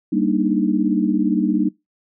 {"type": "chord", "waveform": "sine", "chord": "Eb major seventh", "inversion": "first", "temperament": "equal", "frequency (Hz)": [196, 233.1, 293.7, 311.1], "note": ["G3", "Bb3", "D4", "Eb4"], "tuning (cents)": [0, 0, 0, 0], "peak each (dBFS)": -21, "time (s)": [0.12, 1.69], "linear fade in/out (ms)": 10, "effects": ["noise-tail reverb RT60 0.2 s tail -23 dB re dry"]}